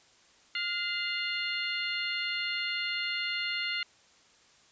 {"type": "harmonic tone with a mistuned harmonic", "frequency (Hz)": 707, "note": "F5", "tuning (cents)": 21, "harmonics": [2, 3, 4, 5, 6], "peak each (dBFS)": [-38, -34, -35, -42, -38], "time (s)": [0.55, 3.83], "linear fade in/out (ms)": 2, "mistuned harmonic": 3, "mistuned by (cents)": -45, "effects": ["white hiss -61 dBFS RMS until 4.71 s", "resampled to 16000 Hz"]}